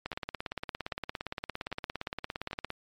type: two click trains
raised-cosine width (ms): 0.3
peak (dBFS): -24 / -18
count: 4 / 47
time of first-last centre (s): 0.13-2.511 / 0.06-2.704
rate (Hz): 1.26 / 17.4
effects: MP3 64 kbps